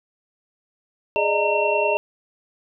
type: tone cluster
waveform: sine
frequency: 416.4 / 593 / 623 / 921 / 2720 Hz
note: G#4 / D5 / D#5 / A#5 / F7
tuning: +5 / +17 / +2 / -21 / -46 cents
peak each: -24 dBFS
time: 1.16-1.97 s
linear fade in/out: 0 ms
effects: none